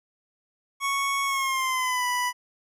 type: tone with pitch glide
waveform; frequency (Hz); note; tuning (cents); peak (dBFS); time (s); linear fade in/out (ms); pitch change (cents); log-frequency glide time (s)
25% pulse; 1108 to 987.1; C#6 to B5; -1 to -1; -20; 0.8-2.33; 50; -200; 1.25-2.06
effects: resampled to 32000 Hz